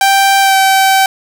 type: tone with pitch glide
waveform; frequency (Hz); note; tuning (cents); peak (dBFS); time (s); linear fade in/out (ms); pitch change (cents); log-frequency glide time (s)
sawtooth; 784 to 771.4; G5 to G5; 0 to -28; -3; 0.01-1.06; 2; -28; 0.41-0.56
effects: none